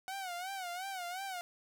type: tone with vibrato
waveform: sawtooth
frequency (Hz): 740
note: F#5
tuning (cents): 0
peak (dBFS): -35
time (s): 0.08-1.41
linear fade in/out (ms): 0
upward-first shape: sine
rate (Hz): 2.8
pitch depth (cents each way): 110
effects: none